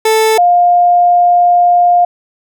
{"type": "tone pair in turn", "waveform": ["30% pulse", "sine"], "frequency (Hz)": [440, 705.5], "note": ["A4", "F5"], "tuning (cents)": [0, 17], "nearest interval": "minor sixth", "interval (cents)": 817, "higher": "second", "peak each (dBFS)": -5, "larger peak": "neither", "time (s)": [[0.05, 0.38], [0.38, 2.05]], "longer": "second", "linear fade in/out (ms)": 5, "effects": []}